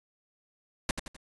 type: noise with echo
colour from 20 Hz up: pink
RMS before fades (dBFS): -27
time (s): 0.89-0.91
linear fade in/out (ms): 2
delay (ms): 85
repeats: 3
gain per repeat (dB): -7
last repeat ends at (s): 1.165
effects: resampled to 24000 Hz